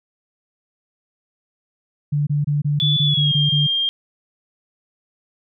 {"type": "tone bursts", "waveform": "sine", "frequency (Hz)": 146.3, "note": "D3", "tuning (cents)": -6, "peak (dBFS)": -16, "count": 9, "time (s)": [2.12, 3.67], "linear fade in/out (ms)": 10, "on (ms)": 150, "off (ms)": 25}
{"type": "tone with pitch glide", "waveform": "sine", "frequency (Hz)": [3455, 3205], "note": ["A7", "G7"], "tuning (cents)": [-32, 38], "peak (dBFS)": -17, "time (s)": [2.8, 3.89], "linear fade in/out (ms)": 0, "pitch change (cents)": -130, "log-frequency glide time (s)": [3.05, 3.35]}
{"effects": []}